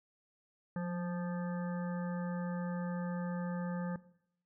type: harmonic tone with a mistuned harmonic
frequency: 174.61 Hz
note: F3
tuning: in tune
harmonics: 1 / 3 / 5 / 7 / 9 / 10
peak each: -34 / -44 / -48 / -51 / -53 / -54 dBFS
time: 0.76-3.96 s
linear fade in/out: 2 ms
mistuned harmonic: 1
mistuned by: +33 cents
effects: noise-tail reverb RT60 0.7 s tail -18 dB re dry